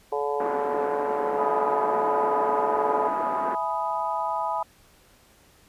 harmonic tone, 143.8 Hz, D3, 36 cents flat, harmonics 3 / 4 / 5 / 6 / 7, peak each -27 / -32 / -32 / -31 / -34 dBFS, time 0.12-3.08 s, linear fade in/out 5 ms
pink band-pass noise, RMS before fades -33 dBFS, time 0.4-3.55 s, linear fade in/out 2 ms, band 250 to 1500 Hz, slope 24 dB/octave
sine chord, E major seventh, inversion none, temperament equal with one note detuned, 659.3 / 843.2 / 987.8 / 1244.5 Hz, E5 / G#5 / B5 / D#6, 0 / +26 / 0 / 0 cents, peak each -32 / -29 / -28 / -33 dBFS, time 1.38-4.63 s, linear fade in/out 5 ms
effects pink hiss -57 dBFS RMS until 5.68 s + resampled to 32000 Hz

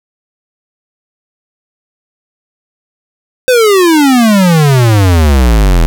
square exponential sweep, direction down, 521 to 39.39 Hz, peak -5 dBFS, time 3.48-5.86 s, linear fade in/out 0 ms, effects none

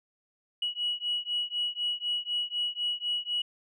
sine beating tone pair, 2923 / 2927 Hz, F#7 / F#7, -22 / -19 cents, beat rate 4 Hz, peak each -31 dBFS, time 0.62-3.42 s, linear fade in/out 5 ms, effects tanh soft clip ceiling -21 dBFS

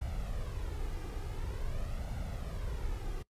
brown noise with flanger, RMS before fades -37 dBFS, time 0.01-3.23 s, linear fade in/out 10 ms, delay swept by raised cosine 1.4 to 2.5 ms, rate 0.47 Hz, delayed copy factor +0.55, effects noise-tail reverb RT60 0.1 s tail -20 dB re dry + resampled to 32000 Hz

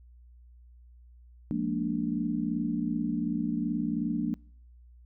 sine chord, Bb dominant seventh, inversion second, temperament equal with one note detuned, 174.61 / 210.4 / 233.1 / 293.7 Hz, F3 / Ab3 / Bb3 / D4, 0 / +23 / 0 / 0 cents, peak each -34 / -34 / -31 / -32 dBFS, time 1.51-4.34 s, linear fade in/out 0 ms, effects noise-tail reverb RT60 0.6 s tail -26 dB re dry + added 60 Hz sine -51 dBFS peak until 5.05 s

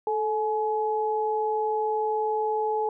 sine tone pair together, 436.5 / 847.2 Hz, A4 / G#5, -14 / +34 cents, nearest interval major seventh, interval 1148 cents, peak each -26 dBFS, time 0.07-2.89 s, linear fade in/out 2 ms, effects none

